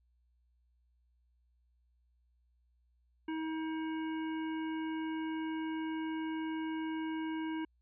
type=harmonic tone; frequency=318.1 Hz; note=D#4; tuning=38 cents sharp; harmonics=1 / 3 / 5 / 7 / 9; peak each=-35 / -45 / -49 / -52 / -54 dBFS; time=3.28-7.65 s; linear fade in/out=5 ms; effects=added 60 Hz sine -69 dBFS peak until 7.81 s